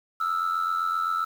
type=tone with amplitude modulation; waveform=sine; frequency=1318.5 Hz; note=E6; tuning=in tune; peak=-18 dBFS; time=0.2-1.25 s; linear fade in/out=10 ms; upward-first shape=sine; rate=87.7 Hz; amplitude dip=80%; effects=tanh soft clip ceiling -20 dBFS + 8-bit